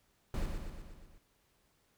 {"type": "noise with echo", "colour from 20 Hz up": "brown", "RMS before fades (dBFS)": -34, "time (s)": [0.34, 0.46], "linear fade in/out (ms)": 2, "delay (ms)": 120, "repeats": 6, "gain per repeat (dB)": -4, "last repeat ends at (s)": 1.18, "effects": ["pink hiss -73 dBFS RMS until 1.97 s"]}